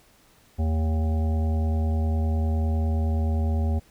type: harmonic tone with a mistuned harmonic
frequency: 79.6 Hz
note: D#2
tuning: 40 cents sharp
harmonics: 1 / 3 / 5 / 7 / 9 / 10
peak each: -21 / -31 / -39 / -40 / -41 / -43 dBFS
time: 0.58-3.8 s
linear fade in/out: 20 ms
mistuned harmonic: 3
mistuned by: -73 cents
effects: pink hiss -58 dBFS RMS until 3.9 s